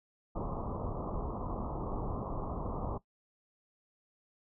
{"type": "low-pass noise", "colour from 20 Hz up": "pink", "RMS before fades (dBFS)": -37, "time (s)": [0.35, 2.98], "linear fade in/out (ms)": 10, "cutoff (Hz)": 1200, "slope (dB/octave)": 96, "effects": ["noise-tail reverb RT60 0.1 s tail -17 dB re dry"]}